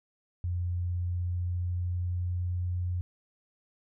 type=tone with pitch glide; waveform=sine; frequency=88.2 to 89.22 Hz; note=F2 to F2; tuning=+18 to +38 cents; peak=-28 dBFS; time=0.44-3.01 s; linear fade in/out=0 ms; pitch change=+20 cents; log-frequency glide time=0.68-2.76 s; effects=none